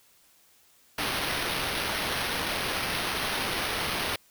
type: noise with sample-and-hold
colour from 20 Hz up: blue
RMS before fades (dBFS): -30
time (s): 0.98-4.16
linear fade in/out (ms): 5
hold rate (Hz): 7350
effects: white hiss -61 dBFS RMS until 4.3 s